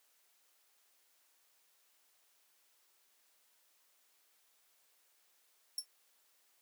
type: tone with exponential decay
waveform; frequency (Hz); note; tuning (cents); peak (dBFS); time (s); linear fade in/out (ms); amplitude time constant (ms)
25% pulse; 5440; F8; -46; -27; 5.78-5.86; 2; 16
effects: white hiss -72 dBFS RMS until 6.61 s + high-pass 400 Hz 12 dB/octave